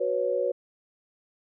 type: chord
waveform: sine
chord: F# suspended fourth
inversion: none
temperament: equal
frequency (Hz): 370 / 493.9 / 554.4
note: F#4 / B4 / C#5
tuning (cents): 0 / 0 / 0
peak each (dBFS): -31 / -27 / -27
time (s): 0-0.52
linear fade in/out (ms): 10
effects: none